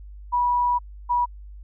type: tone pair in turn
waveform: sine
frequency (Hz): 975 / 970.7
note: B5 / B5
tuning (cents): -23 / -30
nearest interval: unison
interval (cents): 7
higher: first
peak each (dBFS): -18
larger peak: neither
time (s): 0.32-0.79 / 1.09-1.26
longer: first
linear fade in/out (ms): 20
effects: added 50 Hz sine -38 dBFS peak until 1.63 s